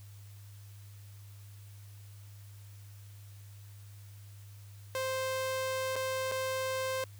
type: tone with dropouts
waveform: sawtooth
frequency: 523.3 Hz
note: C5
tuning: in tune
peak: -28 dBFS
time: 4.95-7.04 s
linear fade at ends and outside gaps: 1 ms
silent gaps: 5.957-5.962 / 6.315-6.319 s
effects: added 101 Hz sine -48 dBFS peak until 7.19 s + white hiss -61 dBFS RMS until 7.19 s